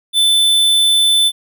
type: tone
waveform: square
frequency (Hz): 3520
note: A7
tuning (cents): 0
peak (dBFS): -10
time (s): 0.13-1.32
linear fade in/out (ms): 50
effects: none